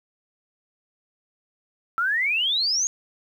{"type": "exponential sweep", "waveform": "sine", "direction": "up", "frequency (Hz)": [1318.5, 6710], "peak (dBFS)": -20, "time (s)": [1.98, 2.87], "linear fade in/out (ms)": 0, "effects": ["9-bit"]}